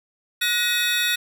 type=tone cluster; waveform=square; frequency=1463 / 1891 / 2545 / 3514 / 3790 Hz; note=F#6 / A#6 / D#7 / A7 / A#7; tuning=-20 / +24 / +39 / -3 / +28 cents; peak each=-27 dBFS; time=0.41-1.16 s; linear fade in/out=10 ms; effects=none